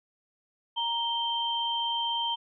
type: tone pair together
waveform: sine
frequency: 934 / 3138 Hz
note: A#5 / G7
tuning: +3 / +1 cents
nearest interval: octave + major sixth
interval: 2098 cents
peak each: -30 / -29 dBFS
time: 0.76-2.36 s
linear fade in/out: 20 ms
effects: none